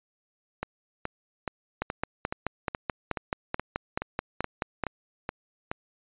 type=two click trains; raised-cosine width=0.5 ms; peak=-12 / -15 dBFS; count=15 / 13; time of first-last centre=1.82-4.837 / 0.63-5.715 s; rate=4.64 / 2.36 Hz; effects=resampled to 8000 Hz